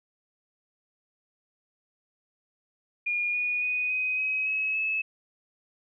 sine tone with pitch steps, 2430 / 2457 / 2484 / 2511 / 2539 / 2567 / 2595 Hz, D#7 / D#7 / D#7 / D#7 / D#7 / E7 / E7, -42 / -22 / -3 / +15 / +34 / -47 / -28 cents, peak -25 dBFS, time 3.06-5.02 s, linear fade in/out 10 ms, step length 280 ms, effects none

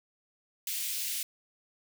white high-pass noise, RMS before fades -34 dBFS, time 0.67-1.23 s, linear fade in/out 2 ms, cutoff 2300 Hz, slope 24 dB/octave, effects none

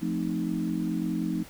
sine chord, F dominant seventh, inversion none, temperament equal, 174.61 / 220 / 261.6 / 311.1 Hz, F3 / A3 / C4 / Eb4, 0 / 0 / 0 / 0 cents, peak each -31 / -32 / -34 / -31 dBFS, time 0.01-1.44 s, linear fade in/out 20 ms, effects pink hiss -49 dBFS RMS until 1.49 s

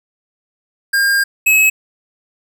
square tone pair in turn, 1609 / 2571 Hz, G6 / E7, +45 / -44 cents, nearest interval minor sixth, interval 811 cents, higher second, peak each -12 / -9 dBFS, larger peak second, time 0.93-1.24 / 1.46-1.7 s, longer first, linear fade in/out 10 ms, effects none

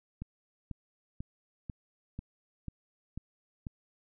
click train, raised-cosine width 5 ms, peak -26 dBFS, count 8, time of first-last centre 0.22-3.668 s, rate 2.03 Hz, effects none

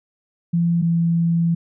sine tone pair in turn, 170 / 168.05 Hz, F3 / E3, -46 / +34 cents, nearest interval unison, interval 20 cents, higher first, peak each -15 dBFS, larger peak neither, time 0.53-0.82 / 0.82-1.55 s, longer second, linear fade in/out 10 ms, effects none

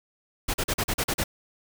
pink noise bursts, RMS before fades -26 dBFS, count 8, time 0.48-1.24 s, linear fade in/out 10 ms, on 60 ms, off 40 ms, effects none

